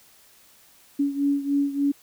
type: beating tone pair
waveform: sine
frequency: 281.5 / 284.9 Hz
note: C#4 / C#4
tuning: +27 / +48 cents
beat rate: 3.4 Hz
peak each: -22 / -26 dBFS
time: 0.99-1.92 s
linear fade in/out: 10 ms
effects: white hiss -55 dBFS RMS until 2.02 s